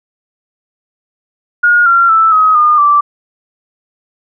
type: tone with pitch steps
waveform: sine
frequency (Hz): 1433 / 1375.4 / 1320.2 / 1267.1 / 1216.2 / 1167.3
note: F6 / F6 / E6 / D#6 / D#6 / D6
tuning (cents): +44 / -27 / +2 / +31 / -40 / -11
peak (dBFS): -5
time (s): 1.63-3.01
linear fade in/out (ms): 10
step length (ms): 230
effects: none